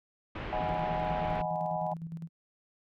pink low-pass noise, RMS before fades -38 dBFS, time 0.35-1.42 s, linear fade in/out 5 ms, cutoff 2800 Hz, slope 24 dB/octave
sine chord, G# minor seventh, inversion second, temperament equal, 622.3 / 740 / 830.6 / 987.8 Hz, D#5 / F#5 / G#5 / B5, 0 / 0 / 0 / 0 cents, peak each -35 / -35 / -35 / -41 dBFS, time 0.52-1.94 s, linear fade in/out 10 ms
sine tone with tremolo, 164.9 Hz, E3, 1 cent sharp, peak -35 dBFS, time 0.59-2.29 s, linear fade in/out 50 ms, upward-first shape square, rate 9.8 Hz, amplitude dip 55%
effects none

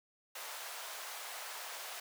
pink high-pass noise, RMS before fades -45 dBFS, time 0.35-2 s, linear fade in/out 5 ms, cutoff 630 Hz, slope 24 dB/octave, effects none

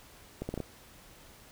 accelerating click train, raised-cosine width 2 ms, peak -21 dBFS, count 5, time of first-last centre 0.42-0.603 s, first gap 70 ms, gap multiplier 0.72, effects pink hiss -55 dBFS RMS until 1.51 s

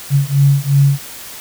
sine beating tone pair, 138.59 / 141.39 Hz, C#3 / C#3, 0 / +35 cents, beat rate 2.8 Hz, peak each -12 dBFS, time 0.1-1 s, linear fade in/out 50 ms, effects white hiss -32 dBFS RMS until 1.4 s

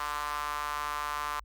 sawtooth tone with high-pass filter, 147.5 Hz, D3, 8 cents sharp, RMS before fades -34 dBFS, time 0-1.4 s, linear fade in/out 0 ms, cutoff 1100 Hz, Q 4.7, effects added 50 Hz sine -49 dBFS peak until 1.44 s + Opus 32 kbps

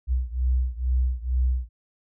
sine beating tone pair, 62.1 / 64.3 Hz, B1 / C2, +10 / -30 cents, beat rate 2.2 Hz, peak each -23 / -25 dBFS, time 0.07-1.69 s, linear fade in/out 50 ms, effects none

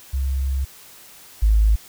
sine tone pair in turn, 67 / 53.23 Hz, C2 / G#1, +42 / +43 cents, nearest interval major third, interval 399 cents, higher first, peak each -19 / -12 dBFS, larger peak second, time 0.13-0.65 / 1.42-1.76 s, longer first, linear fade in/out 10 ms, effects white hiss -45 dBFS RMS until 1.88 s

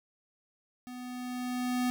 square tone with level ramp, 249 Hz, B3, 14 cents sharp, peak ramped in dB -42 to -27 dBFS, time 0.87-1.9 s, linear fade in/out 0 ms, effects none

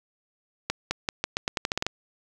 accelerating click train, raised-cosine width 0.2 ms, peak -8 dBFS, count 12, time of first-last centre 0.7-1.866 s, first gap 210 ms, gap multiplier 0.85, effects 8-bit

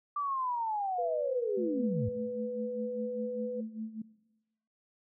sine linear sweep, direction down, 1179 to 92.5 Hz, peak -30 dBFS, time 0.16-2.09 s, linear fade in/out 5 ms
sine tone with pitch glide, 493.9 to 497.3 Hz, B4 to B4, 0 to +12 cents, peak -33 dBFS, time 0.98-3.61 s, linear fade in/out 10 ms, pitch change +12 cents, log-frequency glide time 1.93-3.43 s
sine tone with tremolo, 220 Hz, A3, in tune, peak -34 dBFS, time 1.57-4.02 s, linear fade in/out 5 ms, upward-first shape sine, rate 5 Hz, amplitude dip 95%
effects noise-tail reverb RT60 1.0 s tail -19 dB re dry

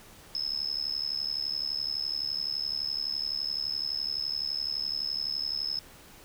sine tone with amplitude modulation, 5200 Hz, E8, 24 cents flat, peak -25 dBFS, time 0.35-5.79 s, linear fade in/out 0 ms, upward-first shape sine, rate 71.8 Hz, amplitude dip 95%, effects pink hiss -52 dBFS RMS until 6.24 s

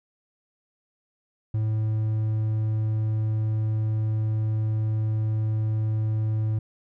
triangle tone, 108.9 Hz, A2, 17 cents flat, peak -20 dBFS, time 1.54-6.59 s, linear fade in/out 5 ms, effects none

